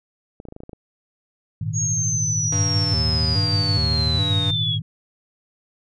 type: clicks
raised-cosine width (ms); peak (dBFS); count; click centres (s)
2; -24; 9; 0.401 / 0.453 / 0.486 / 0.524 / 0.564 / 0.604 / 0.635 / 0.694 / 0.732
type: chord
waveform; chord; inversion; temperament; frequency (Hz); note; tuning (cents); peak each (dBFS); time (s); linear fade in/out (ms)
sine; Ab suspended second; none; just; 103.83 / 116.8 / 155.74; Ab2 / Bb2 / Eb3; 0 / +4 / +2; -27; 1.61-4.82; 5
type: linear sweep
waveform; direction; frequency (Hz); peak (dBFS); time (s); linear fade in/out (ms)
sine; down; 6645 to 3286; -21; 1.73-4.79; 50
type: tone with vibrato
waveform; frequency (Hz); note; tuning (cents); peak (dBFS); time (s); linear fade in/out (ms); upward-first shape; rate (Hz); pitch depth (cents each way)
square; 87.31; F2; 0; -23; 2.52-4.51; 5; square; 1.2; 200
effects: resampled to 24000 Hz